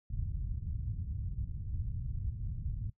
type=low-pass noise; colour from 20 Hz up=white; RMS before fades=-37 dBFS; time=0.1-2.9 s; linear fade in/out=5 ms; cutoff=110 Hz; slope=24 dB/octave; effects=noise-tail reverb RT60 0.1 s tail -19 dB re dry